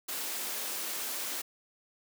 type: high-pass noise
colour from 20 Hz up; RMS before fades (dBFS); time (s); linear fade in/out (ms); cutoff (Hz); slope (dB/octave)
white; -36; 0.08-1.42; 10; 220; 24
effects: none